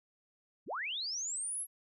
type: linear sweep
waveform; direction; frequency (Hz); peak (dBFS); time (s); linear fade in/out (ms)
sine; up; 91 to 11440; -35; 0.66-1.67; 50
effects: none